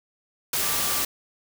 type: tone in noise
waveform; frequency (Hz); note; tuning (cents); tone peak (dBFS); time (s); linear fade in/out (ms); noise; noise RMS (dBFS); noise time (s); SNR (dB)
sine; 1174.7; D6; 0; -36; 0.62-1.02; 5; white; -25; 0.53-1.05; -14
effects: none